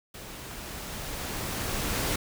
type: noise with level ramp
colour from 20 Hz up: pink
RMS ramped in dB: -43 to -28 dBFS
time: 0.14-2.16 s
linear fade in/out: 5 ms
effects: none